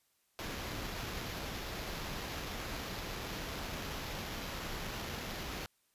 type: noise with sample-and-hold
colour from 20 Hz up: pink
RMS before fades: -41 dBFS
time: 0.39-5.66 s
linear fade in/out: 0 ms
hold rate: 8820 Hz
effects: white hiss -75 dBFS RMS until 5.94 s + resampled to 32000 Hz